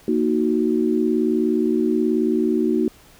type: chord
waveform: sine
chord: D# minor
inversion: second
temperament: equal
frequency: 233.1 / 311.1 / 370 Hz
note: A#3 / D#4 / F#4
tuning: 0 / 0 / 0 cents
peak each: -21 dBFS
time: 0.08-2.88 s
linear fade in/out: 2 ms
effects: pink hiss -50 dBFS RMS until 3.19 s